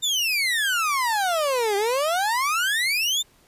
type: exponential two-way sweep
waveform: 30% pulse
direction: down then up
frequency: 3671 to 392 to 3671 Hz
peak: -18 dBFS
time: 0.02-3.23 s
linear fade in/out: 20 ms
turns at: 1.76 s
effects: pink hiss -58 dBFS RMS until 3.47 s + resampled to 32000 Hz